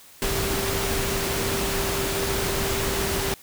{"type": "tone in noise", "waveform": "sine", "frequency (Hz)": 392, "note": "G4", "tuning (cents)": 0, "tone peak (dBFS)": -29, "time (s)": [0.22, 3.34], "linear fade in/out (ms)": 0, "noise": "pink", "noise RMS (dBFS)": -26, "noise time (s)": [0.22, 3.34], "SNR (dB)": -6, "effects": ["white hiss -49 dBFS RMS until 3.42 s"]}